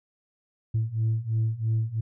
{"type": "beating tone pair", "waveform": "sine", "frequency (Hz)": [110, 113], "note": ["A2", "A2"], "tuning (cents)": [0, 47], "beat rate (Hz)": 3, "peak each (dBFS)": [-26, -24], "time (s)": [0.74, 2.01], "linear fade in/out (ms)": 10, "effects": ["tanh soft clip ceiling -19 dBFS"]}